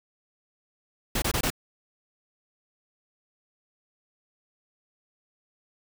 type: noise bursts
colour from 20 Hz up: pink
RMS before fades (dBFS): -26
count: 4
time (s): 1.15-1.503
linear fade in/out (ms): 5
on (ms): 71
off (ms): 23
effects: none